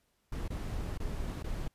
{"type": "noise with dropouts", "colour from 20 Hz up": "brown", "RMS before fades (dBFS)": -36, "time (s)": [0.32, 1.68], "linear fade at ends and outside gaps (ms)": 5, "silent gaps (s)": [[0.481, 0.502], [0.977, 1], [1.427, 1.441]], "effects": ["pink hiss -75 dBFS RMS until 1.74 s", "resampled to 32000 Hz"]}